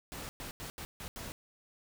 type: noise bursts at uneven times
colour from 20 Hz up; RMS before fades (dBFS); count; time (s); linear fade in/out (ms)
pink; -43; 6; 0.12-0.29 / 0.4-0.51 / 0.6-0.7 / 0.78-0.85 / 1-1.08 / 1.16-1.32; 0
effects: none